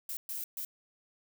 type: noise bursts at uneven times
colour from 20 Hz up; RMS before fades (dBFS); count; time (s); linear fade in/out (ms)
violet; -38; 3; 0.09-0.17 / 0.29-0.44 / 0.57-0.65; 2
effects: none